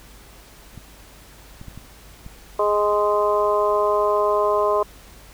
clicks, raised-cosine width 5 ms, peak -25 dBFS, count 5, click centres 0.777 / 1.614 / 1.683 / 1.776 / 2.264 s
harmonic tone, 207.7 Hz, G#3, in tune, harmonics 2 / 3 / 4 / 5 / 6, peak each -21 / -21 / -32 / -21 / -31 dBFS, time 2.59-4.83 s, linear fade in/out 5 ms
effects added 50 Hz sine -47 dBFS peak until 5.33 s + pink hiss -47 dBFS RMS until 5.33 s

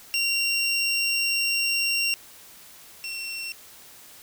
25% pulse tone pair in turn, 2758 / 2717 Hz, F7 / F7, -22 / -48 cents, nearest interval unison, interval 26 cents, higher first, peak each -18 / -27 dBFS, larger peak first, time 0.14-2.14 / 3.04-3.52 s, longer first, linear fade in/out 0 ms, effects white hiss -48 dBFS RMS until 4.22 s

